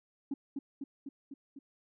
sine tone with echo, 277.2 Hz, C#4, in tune, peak -30 dBFS, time 0.31-0.34 s, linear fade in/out 5 ms, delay 250 ms, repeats 5, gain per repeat -3 dB, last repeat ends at 1.59 s, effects tanh soft clip ceiling -29 dBFS

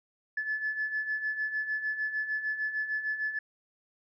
sine beating tone pair, 1724 / 1730.6 Hz, A6 / A6, -36 / -29 cents, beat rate 6.6 Hz, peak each -36 / -30 dBFS, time 0.37-3.39 s, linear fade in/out 5 ms, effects tanh soft clip ceiling -22 dBFS

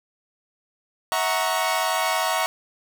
sawtooth chord, F# dominant seventh, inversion third, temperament equal with one note detuned, 647.2 / 740 / 932.3 / 1108.7 Hz, E5 / F#5 / A#5 / C#6, -32 / 0 / 0 / 0 cents, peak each -23 dBFS, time 1.12-2.46 s, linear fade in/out 0 ms, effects none

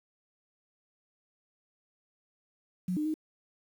sine tone with pitch steps, 182.1 / 303.1 / 311.8 Hz, F#3 / D#4 / D#4, -27 / -45 / +4 cents, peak -28 dBFS, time 2.88-3.141 s, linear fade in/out 5 ms, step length 87 ms, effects 9-bit

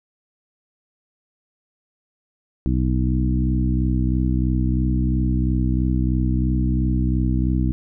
harmonic tone with a mistuned harmonic, 63 Hz, B1, 35 cents sharp, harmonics 1 / 2 / 3 / 4 / 5, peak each -20 / -23 / -25 / -26 / -27 dBFS, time 2.66-7.72 s, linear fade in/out 0 ms, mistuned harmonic 1, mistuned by -17 cents, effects none

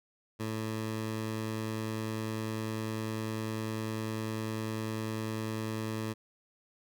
15% pulse tone, 110 Hz, A2, in tune, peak -27 dBFS, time 0.39-6.14 s, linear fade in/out 20 ms, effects none

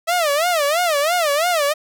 sawtooth tone with vibrato, 638 Hz, D#5, 43 cents sharp, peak -12 dBFS, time 0.07-1.74 s, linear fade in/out 20 ms, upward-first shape sine, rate 3 Hz, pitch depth 210 cents each way, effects none

